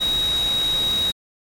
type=tone in noise; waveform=sine; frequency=3809 Hz; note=A#7; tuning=37 cents sharp; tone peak=-18 dBFS; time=0-1.12 s; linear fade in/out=20 ms; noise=pink; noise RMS=-31 dBFS; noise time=0-1.12 s; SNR=+10 dB; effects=MP3 64 kbps